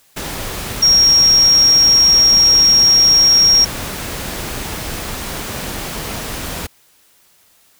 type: tone in noise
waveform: sine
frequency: 5588 Hz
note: F8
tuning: in tune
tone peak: -7 dBFS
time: 0.82-3.65 s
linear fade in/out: 10 ms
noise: pink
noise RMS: -25 dBFS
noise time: 0.16-6.67 s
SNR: +15 dB
effects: white hiss -53 dBFS RMS until 7.79 s